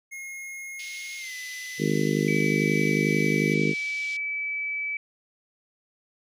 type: tone with pitch glide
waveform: square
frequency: 2153 to 2009 Hz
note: C7 to B6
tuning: +49 to +29 cents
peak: -36 dBFS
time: 0.11-3.55 s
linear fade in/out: 20 ms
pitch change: -120 cents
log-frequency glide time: 1.18-1.33 s
type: band-pass noise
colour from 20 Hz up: white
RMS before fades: -43 dBFS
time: 0.79-4.17 s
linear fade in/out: 5 ms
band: 2400 to 5500 Hz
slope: 24 dB/octave
type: harmonic tone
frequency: 51.2 Hz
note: G#1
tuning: 24 cents flat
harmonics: 3 / 4 / 5 / 6 / 7 / 8 / 9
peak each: -27 / -28 / -29 / -30 / -30 / -31 / -32 dBFS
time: 1.78-3.75 s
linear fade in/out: 50 ms
type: tone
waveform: sine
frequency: 2300 Hz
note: D7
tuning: 37 cents flat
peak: -27 dBFS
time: 2.28-4.97 s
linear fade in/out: 2 ms
effects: none